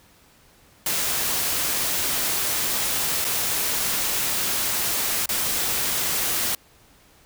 white noise with dropouts, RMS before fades -24 dBFS, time 0.86-6.55 s, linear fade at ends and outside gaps 2 ms, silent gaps 3.245-3.249 / 5.259-5.29 s, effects pink hiss -55 dBFS RMS until 7.25 s

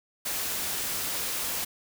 white noise, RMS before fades -31 dBFS, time 0.25-1.65 s, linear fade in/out 10 ms, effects none

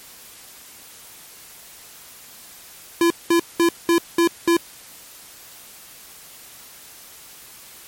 square tone bursts, 339.1 Hz, E4, 49 cents sharp, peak -14 dBFS, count 6, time 3.01-4.568 s, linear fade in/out 2 ms, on 93 ms, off 200 ms, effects white hiss -43 dBFS RMS until 7.87 s + MP3 64 kbps

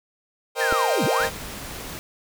sawtooth chord, C minor seventh, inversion third, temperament equal with one note detuned, 466.2 / 523.3 / 622.3 / 789.4 Hz, Bb4 / C5 / Eb5 / G5, 0 / 0 / 0 / +12 cents, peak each -22 / -23 / -26 / -24 dBFS, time 0.55-1.31 s, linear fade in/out 50 ms
sine linear two-way sweep, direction down then up, 1846 to 112.2 to 1846 Hz, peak -22 dBFS, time 0.6-1.26 s, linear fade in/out 20 ms, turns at 1.05 s
clicks, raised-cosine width 2 ms, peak -16 dBFS, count 2, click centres 0.724 / 0.727 s
pink noise, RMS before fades -35 dBFS, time 1.2-1.99 s, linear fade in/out 0 ms
effects none

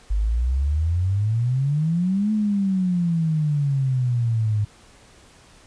sine exponential two-way sweep, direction up then down, 48.9 to 216.8 to 103.2 Hz, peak -18 dBFS, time 0.1-4.65 s, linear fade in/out 10 ms, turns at 2.32 s, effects pink hiss -51 dBFS RMS until 5.66 s + resampled to 22050 Hz

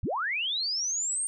sine linear sweep, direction up, 37.09 to 8870 Hz, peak -27 dBFS, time 0.03-1.27 s, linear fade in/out 0 ms, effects none

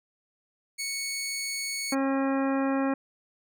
15% pulse tone, 2217 Hz, C#7, in tune, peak -24 dBFS, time 0.78-1.95 s, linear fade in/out 20 ms
harmonic tone, 270.9 Hz, C#4, 40 cents flat, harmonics 1 / 2 / 3 / 4 / 5 / 6 / 7 / 9, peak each -25 / -31 / -35 / -37 / -39 / -41 / -42 / -44 dBFS, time 1.92-2.94 s, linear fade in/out 5 ms
effects none

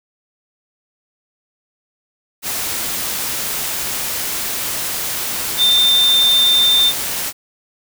sine tone in noise, 3594 Hz, A7, 36 cents sharp, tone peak -10 dBFS, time 5.57-6.93 s, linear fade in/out 50 ms, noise white, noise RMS -22 dBFS, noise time 2.42-7.33 s, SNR +9 dB, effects none

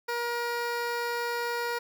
15% pulse tone with notch filter, 475.1 Hz, A#4, 33 cents sharp, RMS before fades -31 dBFS, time 0.08-1.79 s, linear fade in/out 10 ms, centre 8700 Hz, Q 1.6, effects none

